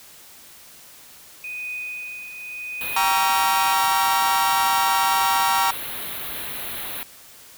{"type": "tone with tremolo", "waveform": "sine", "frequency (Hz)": 2489, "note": "D#7", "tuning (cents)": 0, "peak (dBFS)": -27, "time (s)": [1.44, 3.73], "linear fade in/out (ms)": 2, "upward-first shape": "triangle", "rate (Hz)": 0.86, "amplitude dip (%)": 60}
{"type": "band-stop noise", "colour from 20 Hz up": "white", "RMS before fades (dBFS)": -31, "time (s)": [2.81, 7.03], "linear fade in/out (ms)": 0, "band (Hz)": [4200, 10000], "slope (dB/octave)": 96}
{"type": "chord", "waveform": "40% pulse", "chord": "G diminished seventh", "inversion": "none", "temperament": "just", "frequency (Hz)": [784, 940.8, 1128.9, 1354.7], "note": ["G5", "Bb5", "Db6", "Fb6"], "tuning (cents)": [0, 16, 31, 47], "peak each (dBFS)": [-23, -20, -25, -25], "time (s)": [2.96, 5.71], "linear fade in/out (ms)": 5}
{"effects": ["white hiss -46 dBFS RMS until 7.57 s"]}